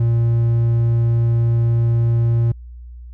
triangle tone, 116.54 Hz, A#2, in tune, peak -11 dBFS, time 0-2.52 s, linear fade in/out 5 ms, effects added 60 Hz sine -33 dBFS peak until 3.13 s

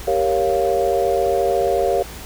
sine chord, G half-diminished seventh, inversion none, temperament equal, 392 / 466.2 / 554.4 / 698.5 Hz, G4 / Bb4 / Db5 / F5, 0 / 0 / 0 / 0 cents, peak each -21 dBFS, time 0.07-2.03 s, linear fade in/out 10 ms, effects added 60 Hz sine -36 dBFS peak until 2.25 s + pink hiss -36 dBFS RMS until 2.25 s

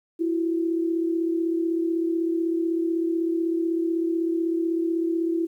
sine tone pair together, 331.9 / 367.9 Hz, E4 / F#4, +12 / -10 cents, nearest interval major second, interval 178 cents, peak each -22 / -30 dBFS, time 0.19-5.47 s, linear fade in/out 20 ms, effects 10-bit

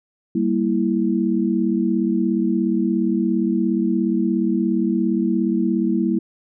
sine chord, E diminished, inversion first, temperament equal, 196 / 233.1 / 329.6 Hz, G3 / Bb3 / E4, 0 / 0 / 0 cents, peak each -21 dBFS, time 0.35-6.19 s, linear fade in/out 5 ms, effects none

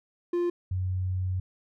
triangle / sine tone pair in turn, 349.2 / 92.49 Hz, F4 / F#2, 0 / 0 cents, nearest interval octave + major seventh, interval 2300 cents, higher first, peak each -22 / -26 dBFS, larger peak first, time 0.33-0.5 / 0.71-1.4 s, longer second, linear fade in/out 5 ms, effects none

